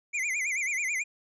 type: tone with vibrato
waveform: square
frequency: 2217 Hz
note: C#7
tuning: in tune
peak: -28 dBFS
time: 0.13-1.04 s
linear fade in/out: 20 ms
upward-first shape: sine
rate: 9.2 Hz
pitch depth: 170 cents each way
effects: resampled to 22050 Hz